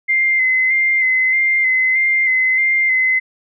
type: tone with vibrato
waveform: sine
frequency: 2073 Hz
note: C7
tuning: 17 cents flat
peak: -12 dBFS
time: 0.08-3.2 s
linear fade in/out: 20 ms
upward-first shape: square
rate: 1.6 Hz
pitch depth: 24 cents each way
effects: none